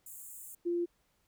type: high-pass noise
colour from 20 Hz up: pink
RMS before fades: -48 dBFS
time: 0.06-0.55 s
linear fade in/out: 5 ms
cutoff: 7000 Hz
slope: 96 dB/octave
type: tone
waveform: sine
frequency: 346.2 Hz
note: F4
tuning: 15 cents flat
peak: -29 dBFS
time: 0.65-0.86 s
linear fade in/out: 20 ms
effects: pink hiss -74 dBFS RMS until 1.27 s